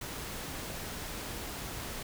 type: noise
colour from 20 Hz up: pink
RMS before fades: -40 dBFS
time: 0.01-2.03 s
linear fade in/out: 5 ms
effects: none